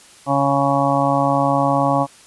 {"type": "harmonic tone", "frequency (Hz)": 139.3, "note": "C#3", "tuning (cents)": 9, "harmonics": [1, 2, 4, 5, 6, 7, 8], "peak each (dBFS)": [-23, -21, -21, -22, -21, -25, -22], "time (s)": [0.26, 2.07], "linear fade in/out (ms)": 50, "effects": ["white hiss -46 dBFS RMS until 2.26 s", "resampled to 24000 Hz"]}